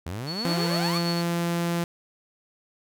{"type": "exponential sweep", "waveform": "sawtooth", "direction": "up", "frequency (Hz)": [77.78, 1242], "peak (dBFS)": -27, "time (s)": [0.06, 0.98], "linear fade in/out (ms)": 5}
{"type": "tone with tremolo", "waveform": "sine", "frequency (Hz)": 4413, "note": "C#8", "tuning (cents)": -9, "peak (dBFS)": -27, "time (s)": [0.26, 1.23], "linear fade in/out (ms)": 50, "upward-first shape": "triangle", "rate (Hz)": 8.7, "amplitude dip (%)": 75}
{"type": "tone", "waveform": "sawtooth", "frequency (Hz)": 171, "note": "F3", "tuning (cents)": -36, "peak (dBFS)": -20, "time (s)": [0.45, 1.84], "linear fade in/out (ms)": 2}
{"effects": []}